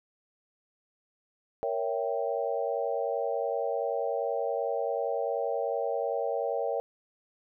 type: chord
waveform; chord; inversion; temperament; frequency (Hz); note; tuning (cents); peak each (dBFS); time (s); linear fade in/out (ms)
sine; A# diminished seventh; none; equal with one note detuned; 466.2 / 556.6 / 659.3 / 784; A#4 / C#5 / E5 / G5; 0 / +7 / 0 / 0; -32 / -32 / -34 / -35; 1.63-6.8; 0
effects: none